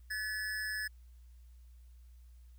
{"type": "tone with amplitude modulation", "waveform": "square", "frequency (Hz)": 1719, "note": "A6", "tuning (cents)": -41, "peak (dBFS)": -33, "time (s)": [0.1, 0.88], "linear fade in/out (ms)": 10, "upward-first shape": "sine", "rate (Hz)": 203, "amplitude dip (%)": 65, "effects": ["added 60 Hz sine -53 dBFS peak until 2.58 s", "white hiss -75 dBFS RMS until 2.58 s"]}